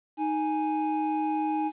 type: tone pair together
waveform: triangle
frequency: 311.1 / 830.6 Hz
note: D#4 / G#5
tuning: 0 / 0 cents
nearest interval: octave + perfect fourth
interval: 1700 cents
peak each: -26 dBFS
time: 0.17-1.72 s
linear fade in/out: 50 ms
effects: resampled to 8000 Hz + 10-bit